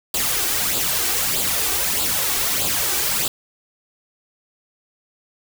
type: noise with flanger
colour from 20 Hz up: white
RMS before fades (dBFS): -21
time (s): 0.14-3.28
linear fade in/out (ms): 2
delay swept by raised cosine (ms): 0.25 to 2.65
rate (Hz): 1.6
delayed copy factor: +0.6
effects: none